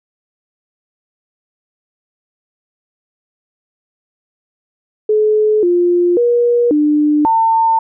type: tone with pitch steps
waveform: sine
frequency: 427.8 / 351.2 / 478.7 / 298.6 / 901 Hz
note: A4 / F4 / A#4 / D4 / A5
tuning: -49 / +10 / +46 / +29 / +41 cents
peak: -9 dBFS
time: 5.09-7.79 s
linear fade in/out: 5 ms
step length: 540 ms
effects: none